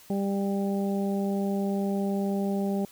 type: harmonic tone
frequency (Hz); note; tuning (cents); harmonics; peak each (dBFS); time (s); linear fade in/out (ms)
198; G3; +18; 1 / 2 / 3 / 4; -26 / -32 / -36 / -38; 0.1-2.85; 2
effects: white hiss -53 dBFS RMS until 2.91 s